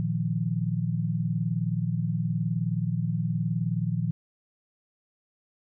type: chord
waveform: sine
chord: Bb suspended fourth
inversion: none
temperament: equal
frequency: 116.54 / 155.56 / 174.61 Hz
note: Bb2 / Eb3 / F3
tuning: 0 / 0 / 0 cents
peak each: -29 dBFS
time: 0-4.11 s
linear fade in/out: 0 ms
effects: none